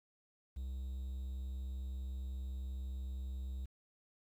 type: tone with quantisation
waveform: triangle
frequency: 65.2 Hz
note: C2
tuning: 5 cents flat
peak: -37 dBFS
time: 0.56-3.66 s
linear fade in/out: 10 ms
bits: 11
effects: none